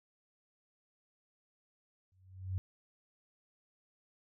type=tone with exponential growth; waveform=sine; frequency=93.6 Hz; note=F#2; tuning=20 cents sharp; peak=-30 dBFS; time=2.12-2.58 s; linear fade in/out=0 ms; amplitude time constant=100 ms; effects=none